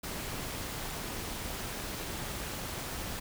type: noise with amplitude modulation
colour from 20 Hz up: pink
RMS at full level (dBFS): -36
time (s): 0.03-3.2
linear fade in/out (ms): 10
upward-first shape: sine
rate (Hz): 256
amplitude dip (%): 50
effects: none